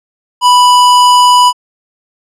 square tone, 987.8 Hz, B5, in tune, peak -4 dBFS, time 0.41-1.53 s, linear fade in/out 50 ms, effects low-pass 9000 Hz 12 dB/octave

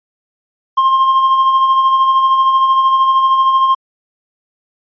triangle tone with tremolo, 1061 Hz, C6, 24 cents sharp, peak -5 dBFS, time 0.77-3.75 s, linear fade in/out 10 ms, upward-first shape sine, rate 13 Hz, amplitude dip 40%, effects resampled to 11025 Hz

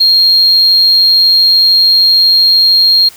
sine tone, 4231 Hz, C8, 19 cents sharp, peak -3 dBFS, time 0-3.09 s, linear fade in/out 10 ms, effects tanh soft clip ceiling -1 dBFS + white hiss -37 dBFS RMS until 3.16 s

